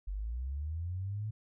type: linear sweep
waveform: sine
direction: up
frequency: 45.31 to 110 Hz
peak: -34 dBFS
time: 0.07-1.31 s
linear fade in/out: 10 ms
effects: none